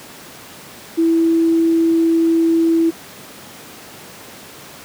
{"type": "tone", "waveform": "sine", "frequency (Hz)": 329.6, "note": "E4", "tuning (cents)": 0, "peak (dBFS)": -11, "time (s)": [0.97, 2.91], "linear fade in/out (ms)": 20, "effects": ["pink hiss -37 dBFS RMS until 4.84 s", "high-pass 150 Hz 12 dB/octave"]}